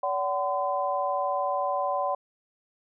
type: tone cluster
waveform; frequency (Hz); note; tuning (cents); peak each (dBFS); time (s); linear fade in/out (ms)
sine; 572 / 753 / 1020; D5 / F#5 / C6; -46 / +30 / -44; -29; 0.03-2.15; 5
effects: none